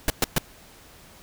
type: noise bursts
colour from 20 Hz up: pink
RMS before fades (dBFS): -20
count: 3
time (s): 0.08-0.383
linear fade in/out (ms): 2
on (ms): 21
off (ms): 120
effects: pink hiss -50 dBFS RMS until 1.22 s